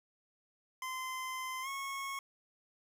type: tone with pitch glide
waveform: 25% pulse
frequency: 1034 to 1095.5 Hz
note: C6 to C#6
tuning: -21 to -21 cents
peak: -34 dBFS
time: 0.82-2.19 s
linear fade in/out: 2 ms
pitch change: +100 cents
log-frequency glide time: 1.62-1.68 s
effects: none